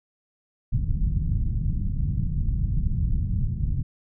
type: low-pass noise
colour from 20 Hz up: pink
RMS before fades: -24 dBFS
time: 0.72-3.83 s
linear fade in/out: 10 ms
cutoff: 160 Hz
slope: 24 dB/octave
effects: none